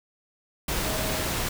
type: tone in noise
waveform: sine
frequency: 633 Hz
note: D#5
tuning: 30 cents sharp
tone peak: -35 dBFS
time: 0.85-1.27 s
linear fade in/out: 5 ms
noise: pink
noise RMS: -28 dBFS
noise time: 0.68-1.49 s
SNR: -10 dB
effects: none